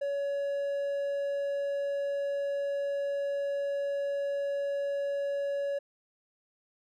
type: tone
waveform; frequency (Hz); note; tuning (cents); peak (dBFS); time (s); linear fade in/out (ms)
triangle; 563; C#5; +27; -27; 0.01-5.79; 10
effects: none